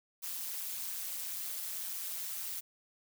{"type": "noise with amplitude modulation", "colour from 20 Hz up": "blue", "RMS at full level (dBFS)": -36, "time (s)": [0.22, 2.61], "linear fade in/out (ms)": 20, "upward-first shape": "sine", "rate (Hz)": 180, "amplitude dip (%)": 80, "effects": []}